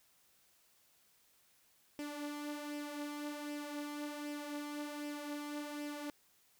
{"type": "tone with flanger", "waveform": "sawtooth", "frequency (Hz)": 293.7, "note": "D4", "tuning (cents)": 0, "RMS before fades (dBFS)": -43, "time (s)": [1.99, 6.1], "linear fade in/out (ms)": 0, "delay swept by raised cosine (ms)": [0.37, 4.37], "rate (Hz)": 1.3, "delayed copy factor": 0.5, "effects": ["white hiss -70 dBFS RMS until 6.59 s"]}